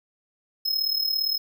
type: tone with amplitude modulation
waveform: square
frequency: 5150 Hz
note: E8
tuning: 41 cents flat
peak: -20 dBFS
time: 0.65-1.38 s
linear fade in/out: 10 ms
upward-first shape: sine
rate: 37.5 Hz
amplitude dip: 70%
effects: 10-bit